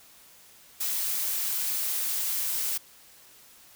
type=noise; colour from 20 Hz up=blue; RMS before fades=-29 dBFS; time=0.8-2.78 s; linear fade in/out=10 ms; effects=white hiss -54 dBFS RMS until 3.75 s